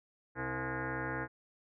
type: tone with frequency modulation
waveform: sine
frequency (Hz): 654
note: E5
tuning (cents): -14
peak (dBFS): -34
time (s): 0.35-1.28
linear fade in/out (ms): 50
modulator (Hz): 196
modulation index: 5.9
effects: none